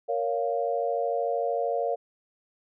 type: chord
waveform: sine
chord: Bb minor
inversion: none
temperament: just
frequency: 466.2 / 559.4 / 699.2 Hz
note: Bb4 / Db5 / F5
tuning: 0 / +16 / +2 cents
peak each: -29 dBFS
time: 0.08-1.96 s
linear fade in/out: 20 ms
effects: none

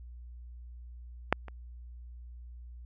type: clicks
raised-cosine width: 0.5 ms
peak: -7 / -29 dBFS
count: 2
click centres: 1.326 / 1.483 s
effects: added 60 Hz sine -44 dBFS peak until 2.85 s

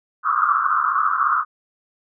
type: band-pass noise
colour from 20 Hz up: pink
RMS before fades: -19 dBFS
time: 0.23-1.45 s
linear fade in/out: 50 ms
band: 1100 to 1400 Hz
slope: 96 dB/octave
effects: none

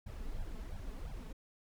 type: noise with flanger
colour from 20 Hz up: brown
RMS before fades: -42 dBFS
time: 0.06-1.33 s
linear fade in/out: 10 ms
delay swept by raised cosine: 1.2 to 4.7 ms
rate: 2.9 Hz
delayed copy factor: +0.85
effects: none

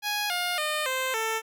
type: tone with pitch steps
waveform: 10% pulse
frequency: 830.6 / 710.7 / 608 / 520.2 / 445.1 Hz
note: G#5 / F5 / D#5 / C5 / A4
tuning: 0 / +30 / -40 / -10 / +20 cents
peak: -18 dBFS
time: 0.02-1.42 s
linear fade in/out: 50 ms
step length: 280 ms
effects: none

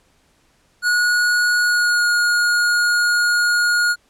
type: tone with pitch glide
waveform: square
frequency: 1453 to 1434.7 Hz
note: F#6 to F6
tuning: -32 to +46 cents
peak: -15 dBFS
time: 0.82-3.96 s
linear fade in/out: 50 ms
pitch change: -22 cents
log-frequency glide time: 1.59-2.08 s
effects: pink hiss -59 dBFS RMS until 4.09 s + low-pass 10000 Hz 12 dB/octave

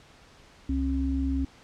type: tone pair together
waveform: sine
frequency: 67.73 / 270 Hz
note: C#2 / C#4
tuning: -40 / -45 cents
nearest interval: 2 octaves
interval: 2395 cents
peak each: -27 dBFS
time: 0.69-1.45 s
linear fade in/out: 5 ms
effects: pink hiss -54 dBFS RMS until 1.63 s + low-pass 6000 Hz 12 dB/octave

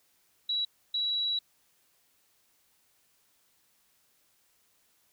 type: tone bursts at uneven times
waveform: sine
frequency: 3907 Hz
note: B7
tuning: 19 cents flat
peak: -27 dBFS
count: 2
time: 0.49-0.65 / 0.94-1.39 s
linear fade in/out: 5 ms
effects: white hiss -69 dBFS RMS until 5.12 s

